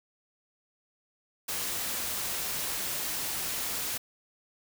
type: noise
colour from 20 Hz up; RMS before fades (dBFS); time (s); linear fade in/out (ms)
white; -33; 1.48-3.98; 10
effects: none